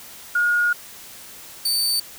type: tone pair in turn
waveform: sine / sawtooth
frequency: 1434 / 4563 Hz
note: F6 / C#8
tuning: +45 / +49 cents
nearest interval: octave + minor sixth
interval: 2004 cents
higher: second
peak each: -16 dBFS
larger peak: neither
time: 0.35-0.73 / 1.65-2 s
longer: first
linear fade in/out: 5 ms
effects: white hiss -41 dBFS RMS until 2.18 s